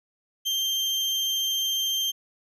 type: tone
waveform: 35% pulse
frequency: 3157 Hz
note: G7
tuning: 12 cents sharp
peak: -22 dBFS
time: 0.45-2.12 s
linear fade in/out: 20 ms
effects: resampled to 32000 Hz